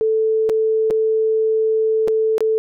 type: tone with dropouts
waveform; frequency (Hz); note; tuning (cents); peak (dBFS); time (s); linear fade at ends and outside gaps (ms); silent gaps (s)
sine; 440; A4; 0; -14; 0.01-2.58; 0; 0.492-0.497 / 0.902-0.908 / 2.076-2.082 / 2.381-2.406
effects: none